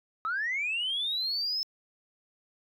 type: linear sweep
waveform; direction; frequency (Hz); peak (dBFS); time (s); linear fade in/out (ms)
sine; up; 1251 to 5274; -27; 0.25-1.63; 0
effects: tanh soft clip ceiling -24 dBFS